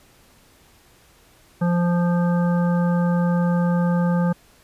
harmonic tone, 174.2 Hz, F3, 4 cents flat, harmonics 1 / 3 / 5 / 7 / 9, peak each -17 / -27 / -31 / -34 / -36 dBFS, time 1.61-4.33 s, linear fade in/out 10 ms, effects pink hiss -54 dBFS RMS until 4.63 s + resampled to 32000 Hz

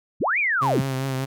sine linear two-way sweep, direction up then down, 55 to 2489 to 55 Hz, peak -19 dBFS, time 0.2-0.82 s, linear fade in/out 20 ms, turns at 0.39 s
sawtooth tone with vibrato, 133.2 Hz, C3, 31 cents sharp, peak -20 dBFS, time 0.61-1.26 s, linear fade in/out 20 ms, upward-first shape triangle, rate 5 Hz, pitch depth 45 cents each way
effects none

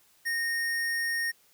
square tone, 1850 Hz, A#6, 14 cents flat, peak -28 dBFS, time 0.25-1.32 s, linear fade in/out 20 ms, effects white hiss -63 dBFS RMS until 1.53 s

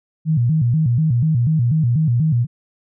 sine tone with vibrato, 137.6 Hz, C#3, 12 cents flat, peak -13 dBFS, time 0.25-2.47 s, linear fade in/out 50 ms, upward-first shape square, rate 4.1 Hz, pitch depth 240 cents each way, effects none

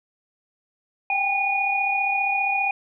sine tone cluster, 781 / 816 / 2452 Hz, G5 / G#5 / D#7, -7 / -31 / -26 cents, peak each -25 / -29 / -22 dBFS, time 1.1-2.71 s, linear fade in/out 2 ms, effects none

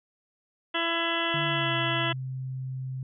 harmonic tone, 334.5 Hz, E4, 25 cents sharp, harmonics 1 / 2 / 3 / 4 / 5 / 6 / 8 / 9 / 10, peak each -34 / -34 / -34 / -34 / -34 / -34 / -34 / -34 / -34 dBFS, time 0.74-2.13 s, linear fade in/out 10 ms
sine tone with pitch glide, 147.4 to 130.56 Hz, D3 to C3, +7 to -3 cents, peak -31 dBFS, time 1.34-3.03 s, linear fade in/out 2 ms, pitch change -210 cents, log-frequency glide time 1.45-1.76 s
effects none

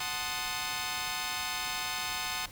10% pulse chord, F# diminished seventh, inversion none, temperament equal, 740 / 880 / 1046.5 / 1244.5 Hz, F#5 / A5 / C6 / Eb6, 0 / 0 / 0 / 0 cents, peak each -30 dBFS, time 0-2.46 s, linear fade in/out 5 ms, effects pink hiss -50 dBFS RMS until 2.51 s

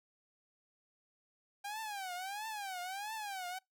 sawtooth tone with vibrato, 794 Hz, G5, 22 cents sharp, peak -36 dBFS, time 1.64-3.59 s, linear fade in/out 10 ms, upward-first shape triangle, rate 1.5 Hz, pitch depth 210 cents each way, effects noise-tail reverb RT60 0.2 s tail -26 dB re dry

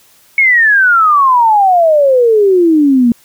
sine exponential sweep, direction down, 2217 to 230.1 Hz, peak -5 dBFS, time 0.38-3.12 s, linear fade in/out 2 ms, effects white hiss -47 dBFS RMS until 3.24 s

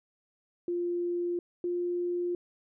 sine tone pair in turn, 349.2 / 351.8 Hz, F4 / F4, 0 / +13 cents, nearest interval unison, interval 13 cents, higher second, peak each -28 dBFS, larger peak neither, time 0.68-1.39 / 1.64-2.35 s, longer neither, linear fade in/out 2 ms, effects none

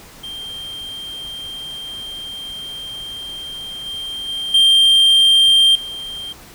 triangle tone with level steps, 3174 Hz, G7, 21 cents sharp, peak -26 / -23 / -20 / -7 / -25 dBFS, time 0.23-6.33 s, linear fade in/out 10 ms, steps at 3.86 / 4.28 / 4.54 / 5.75 s, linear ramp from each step 5 ms, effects pink hiss -41 dBFS RMS until 6.54 s

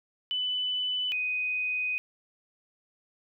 sine tone pair in turn, 2996 / 2498 Hz, F#7 / D#7, +21 / +6 cents, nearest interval minor third, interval 315 cents, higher first, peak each -27 dBFS, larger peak neither, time 0.31-1.12 / 1.12-1.98 s, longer second, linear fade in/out 0 ms, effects none

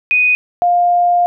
sine tone pair in turn, 2489 / 704.1 Hz, D#7 / F5, 0 / +14 cents, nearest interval octave + minor seventh, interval 2186 cents, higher first, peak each -9 dBFS, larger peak neither, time 0.11-0.35 / 0.62-1.26 s, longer second, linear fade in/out 0 ms, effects none

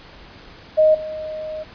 sine tone with level steps, 622.3 Hz, D#5, in tune, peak -10 / -26 dBFS, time 0.77-1.64 s, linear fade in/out 20 ms, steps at 0.94 s, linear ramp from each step 10 ms, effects pink hiss -43 dBFS RMS until 1.74 s + resampled to 11025 Hz

